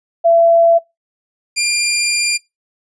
sine / 15% pulse tone pair in turn, 672 / 2395 Hz, E5 / D7, +33 / +33 cents, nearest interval octave + minor seventh, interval 2200 cents, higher second, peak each -7 dBFS, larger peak neither, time 0.24-0.79 / 1.56-2.38 s, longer second, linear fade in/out 20 ms, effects noise-tail reverb RT60 0.2 s tail -22 dB re dry + resampled to 22050 Hz

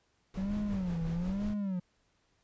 brown noise with tremolo, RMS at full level -39 dBFS, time 0.34-1.54 s, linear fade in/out 2 ms, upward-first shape sine, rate 5.6 Hz, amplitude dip 45%
triangle tone with vibrato, 185 Hz, F#3, in tune, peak -29 dBFS, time 0.37-1.8 s, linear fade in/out 10 ms, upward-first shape sine, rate 1.1 Hz, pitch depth 210 cents each way
effects pink hiss -73 dBFS RMS until 2.43 s + resampled to 16000 Hz

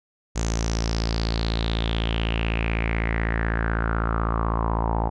sawtooth tone with low-pass filter sweep, 56 Hz, A1, 31 cents sharp, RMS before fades -24 dBFS, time 0.35-5.1 s, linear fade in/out 20 ms, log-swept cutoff 6800 to 850 Hz, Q 5.9, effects none

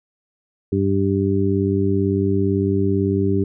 harmonic tone, 97.9 Hz, G2, 2 cents flat, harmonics 1 / 2 / 3 / 4, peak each -21 / -22 / -22 / -21 dBFS, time 0.72-3.44 s, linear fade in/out 5 ms, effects none

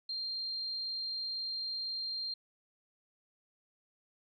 sine tone, 4186 Hz, C8, in tune, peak -35 dBFS, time 0.09-2.34 s, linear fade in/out 5 ms, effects none

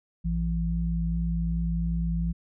sine tone pair together, 56.95 / 168.2 Hz, A#1 / E3, -40 / +35 cents, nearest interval octave + perfect fifth, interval 1875 cents, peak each -27 dBFS, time 0.24-2.33 s, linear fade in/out 20 ms, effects none

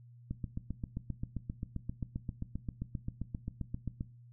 click train, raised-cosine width 5 ms, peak -24 dBFS, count 29, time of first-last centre 0.31-4.009 s, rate 7.57 Hz, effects noise-tail reverb RT60 0.4 s tail -18 dB re dry + added 120 Hz sine -53 dBFS peak until 4.32 s

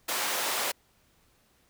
pink high-pass noise, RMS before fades -30 dBFS, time 0.08-0.72 s, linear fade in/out 10 ms, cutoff 610 Hz, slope 12 dB/octave, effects pink hiss -66 dBFS RMS until 1.69 s

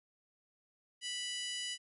harmonic tone, 985 Hz, B5, 5 cents flat, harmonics 2 / 3 / 4 / 5 / 6 / 7 / 8 / 9 / 10, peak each -46 / -40 / -52 / -46 / -51 / -48 / -54 / -53 / -50 dBFS, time 1.01-1.78 s, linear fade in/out 50 ms, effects none

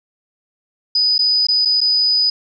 sine tone with dropouts, 4978 Hz, D#8, in tune, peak -12 dBFS, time 0.95-2.3 s, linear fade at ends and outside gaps 5 ms, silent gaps 1.181-1.19 / 1.469-1.485 / 1.651-1.655 / 1.806-1.813 s, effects none

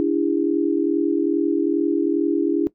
sine tone cluster, 291.5 / 333.9 / 404 Hz, D4 / E4 / G#4, -13 / +22 / -48 cents, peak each -20 / -20 / -25 dBFS, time 0-2.67 s, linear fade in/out 0 ms, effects noise-tail reverb RT60 0.1 s tail -18 dB re dry

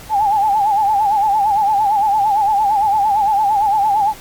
sine tone with vibrato, 830.6 Hz, G#5, in tune, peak -11 dBFS, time 0.09-4.14 s, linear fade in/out 50 ms, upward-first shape sine, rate 8.8 Hz, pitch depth 96 cents each way, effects pink hiss -37 dBFS RMS until 4.2 s + MP3 96 kbps

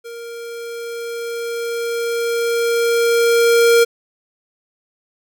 square tone with level ramp, 467.1 Hz, A#4, 3 cents sharp, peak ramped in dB -31 to -9 dBFS, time 0.04-3.85 s, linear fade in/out 20 ms, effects none

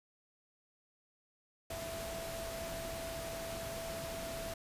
sine tone in noise, 663 Hz, E5, 10 cents sharp, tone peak -42 dBFS, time 1.7-4.54 s, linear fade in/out 5 ms, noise pink, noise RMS -44 dBFS, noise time 1.7-4.54 s, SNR -1 dB, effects resampled to 32000 Hz

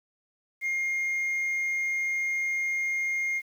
sine tone, 2127 Hz, C7, 28 cents sharp, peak -23 dBFS, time 0.61-3.42 s, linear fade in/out 50 ms, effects tanh soft clip ceiling -25 dBFS + 9-bit

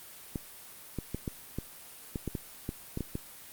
clicks, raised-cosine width 3 ms, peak -20 dBFS, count 12, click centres 0.358 / 0.987 / 1.146 / 1.278 / 1.586 / 2.158 / 2.277 / 2.352 / 2.691 / 2.974 / 3.007 / 3.154 s, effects white hiss -49 dBFS RMS until 3.52 s + Opus 32 kbps

